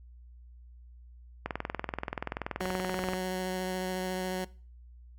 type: click train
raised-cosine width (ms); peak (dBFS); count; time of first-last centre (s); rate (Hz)
0.5; -17; 36; 1.46-3.135; 20.9
type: tone with vibrato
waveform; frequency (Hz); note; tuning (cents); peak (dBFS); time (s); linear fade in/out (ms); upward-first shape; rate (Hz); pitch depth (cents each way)
15% pulse; 185; F#3; 0; -25; 2.6-4.45; 10; sine; 14; 11
effects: noise-tail reverb RT60 0.4 s tail -21 dB re dry + added 60 Hz sine -49 dBFS peak until 5.18 s